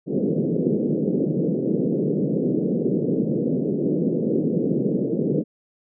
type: band-pass noise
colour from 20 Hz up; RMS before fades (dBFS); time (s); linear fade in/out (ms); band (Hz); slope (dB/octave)
pink; -22; 0.06-5.44; 50; 150 to 490; 48
effects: none